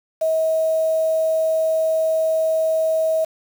sine tone with quantisation, 640 Hz, D#5, 49 cents sharp, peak -16 dBFS, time 0.21-3.25 s, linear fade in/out 10 ms, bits 6, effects none

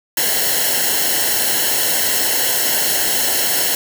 white noise with comb filter, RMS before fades -17 dBFS, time 0.17-3.75 s, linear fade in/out 2 ms, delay 0.83 ms, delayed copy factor -0.75, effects none

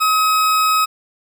40% pulse tone, 1272 Hz, D#6, 38 cents sharp, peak -12 dBFS, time 0-0.86 s, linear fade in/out 20 ms, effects none

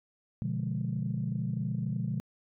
sine chord, B diminished seventh, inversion none, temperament equal, 123.47 / 146.83 / 174.61 / 207.7 Hz, B2 / D3 / F3 / Ab3, 0 / 0 / 0 / 0 cents, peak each -33 / -35 / -35 / -36 dBFS, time 0.42-2.2 s, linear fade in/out 0 ms, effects tanh soft clip ceiling -21 dBFS

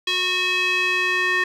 square tone with band-pass filter sweep, 365.7 Hz, F#4, 20 cents flat, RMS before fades -21 dBFS, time 0.07-1.44 s, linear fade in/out 5 ms, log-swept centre 3200 to 2000 Hz, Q 3.5, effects none

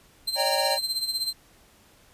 40% pulse tone with tremolo, 4121 Hz, C8, 27 cents flat, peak -22 dBFS, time 0.27-1.33 s, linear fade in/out 10 ms, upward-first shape sine, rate 16 Hz, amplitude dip 70%
square chord, Eb dominant seventh, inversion third, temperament equal with one note detuned, 554.4 / 610.5 / 784 / 932.3 Hz, Db5 / Eb5 / G5 / Bb5, 0 / -33 / 0 / 0 cents, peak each -29 / -30 / -29 / -32 dBFS, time 0.35-0.79 s, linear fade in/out 50 ms
effects pink hiss -57 dBFS RMS until 2.13 s + resampled to 32000 Hz

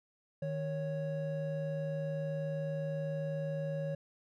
triangle tone pair together, 155.56 / 554.4 Hz, D#3 / C#5, 0 / 0 cents, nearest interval octave + minor seventh, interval 2200 cents, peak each -34 / -35 dBFS, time 0.42-3.95 s, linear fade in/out 5 ms, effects none

